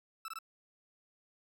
40% pulse tone bursts, 1318.5 Hz, E6, in tune, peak -39 dBFS, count 3, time 0.25-0.388 s, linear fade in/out 2 ms, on 32 ms, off 21 ms, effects none

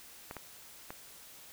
clicks, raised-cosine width 0.5 ms, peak -26 dBFS, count 3, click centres 0.311 / 0.367 / 0.905 s, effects white hiss -53 dBFS RMS until 1.52 s

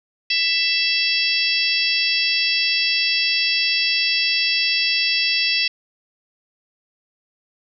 harmonic tone, 663 Hz, E5, 10 cents sharp, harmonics 3 / 4 / 5 / 6 / 7 / 8, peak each -28 / -21 / -25 / -29 / -23 / -24 dBFS, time 0.3-5.68 s, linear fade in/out 5 ms, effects none

